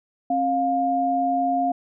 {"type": "tone pair together", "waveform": "sine", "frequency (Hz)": [269, 706], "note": ["C4", "F5"], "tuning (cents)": [48, 19], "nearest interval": "octave + perfect fourth", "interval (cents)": 1671, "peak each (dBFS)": [-25, -20], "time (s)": [0.3, 1.72], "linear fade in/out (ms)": 5, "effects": []}